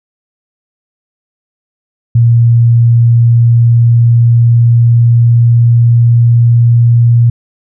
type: tone with pitch glide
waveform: sine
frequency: 117.4 to 118.22 Hz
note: A#2 to A#2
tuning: +13 to +25 cents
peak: -3 dBFS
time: 2.15-7.3 s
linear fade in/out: 5 ms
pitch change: +12 cents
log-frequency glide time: 2.48-7.14 s
effects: none